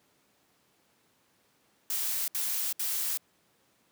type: noise bursts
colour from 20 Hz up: blue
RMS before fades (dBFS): -31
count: 3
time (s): 1.9-3.174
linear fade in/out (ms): 2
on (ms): 380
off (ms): 67
effects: pink hiss -68 dBFS RMS until 3.91 s + high-pass 150 Hz 12 dB/octave